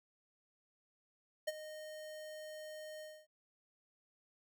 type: tone with ADSR envelope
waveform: square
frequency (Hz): 617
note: D#5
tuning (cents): -15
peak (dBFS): -33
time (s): 1.47-3.27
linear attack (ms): 12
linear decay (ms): 30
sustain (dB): -14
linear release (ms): 260
effects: none